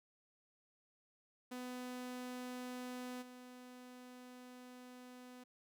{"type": "tone with level steps", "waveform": "sawtooth", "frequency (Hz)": 250, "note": "B3", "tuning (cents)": 21, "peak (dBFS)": [-40, -49], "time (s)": [1.51, 5.44], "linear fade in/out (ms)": 10, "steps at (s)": 3.21, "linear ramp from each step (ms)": 20, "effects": []}